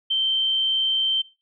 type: tone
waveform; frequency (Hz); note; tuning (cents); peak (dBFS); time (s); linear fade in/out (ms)
sine; 3119; G7; -9; -19; 0.1-1.22; 10
effects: noise-tail reverb RT60 0.3 s tail -21 dB re dry